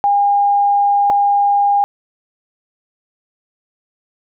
sine tone pair in turn, 810 / 810 Hz, G#5 / G#5, -43 / -43 cents, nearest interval unison, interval 0 cents, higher neither, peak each -10 dBFS, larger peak neither, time 0.04-1.1 / 1.1-1.84 s, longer first, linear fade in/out 0 ms, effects none

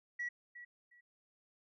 sine tone with echo, 1933 Hz, B6, 38 cents flat, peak -35 dBFS, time 0.19-0.29 s, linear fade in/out 10 ms, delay 360 ms, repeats 2, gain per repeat -13 dB, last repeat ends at 1.01 s, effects tanh soft clip ceiling -33 dBFS

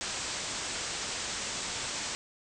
white low-pass noise, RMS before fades -36 dBFS, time 0.01-2.15 s, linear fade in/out 0 ms, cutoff 8300 Hz, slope 96 dB/octave, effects none

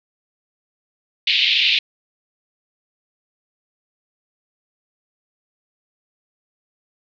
pink band-pass noise, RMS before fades -17 dBFS, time 1.27-1.79 s, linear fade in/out 5 ms, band 2400 to 4100 Hz, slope 48 dB/octave, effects none

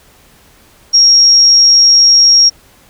sine tone, 5588 Hz, F8, in tune, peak -3 dBFS, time 0.93-2.5 s, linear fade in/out 20 ms, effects pink hiss -45 dBFS RMS until 2.89 s

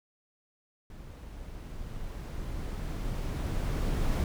brown noise with level ramp, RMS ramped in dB -45 to -27 dBFS, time 0.9-4.24 s, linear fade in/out 2 ms, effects none

